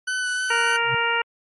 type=tone with vibrato; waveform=40% pulse; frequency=1500 Hz; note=F#6; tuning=23 cents sharp; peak=-22 dBFS; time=0.07-0.77 s; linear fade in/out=10 ms; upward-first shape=sine; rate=3.3 Hz; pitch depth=13 cents each way
type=noise; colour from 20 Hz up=violet; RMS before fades=-36 dBFS; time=0.23-0.8 s; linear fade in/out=50 ms
type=harmonic tone; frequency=466.2 Hz; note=A#4; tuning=in tune; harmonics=1 / 2 / 3 / 4 / 5 / 6; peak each=-29 / -25 / -24 / -27 / -28 / -27 dBFS; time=0.5-1.22 s; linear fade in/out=5 ms
type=tone with exponential growth; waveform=sine; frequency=130 Hz; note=C3; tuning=11 cents flat; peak=-24 dBFS; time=0.8-0.95 s; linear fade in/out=5 ms; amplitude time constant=32 ms
effects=MP3 48 kbps